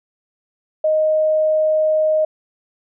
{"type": "tone", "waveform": "sine", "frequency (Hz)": 622.3, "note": "D#5", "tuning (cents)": 0, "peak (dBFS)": -13, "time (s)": [0.84, 2.25], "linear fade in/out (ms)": 5, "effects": []}